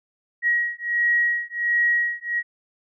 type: beating tone pair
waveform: sine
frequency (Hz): 1900 / 1901.4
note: A#6 / A#6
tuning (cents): +33 / +34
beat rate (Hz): 1.4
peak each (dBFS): -22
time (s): 0.42-2.43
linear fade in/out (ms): 50
effects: none